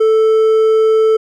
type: tone with hard clipping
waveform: triangle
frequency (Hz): 440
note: A4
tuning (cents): 0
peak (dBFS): -9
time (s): 0-1.17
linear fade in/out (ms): 10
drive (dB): 7
effects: none